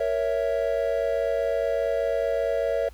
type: chord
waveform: triangle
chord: A# diminished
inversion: none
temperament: equal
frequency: 466.2 / 554.4 / 659.3 Hz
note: A#4 / C#5 / E5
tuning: 0 / 0 / 0 cents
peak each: -26 / -24 / -25 dBFS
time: 0-2.89 s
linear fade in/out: 5 ms
effects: added 60 Hz sine -44 dBFS peak until 2.93 s + pink hiss -56 dBFS RMS until 2.93 s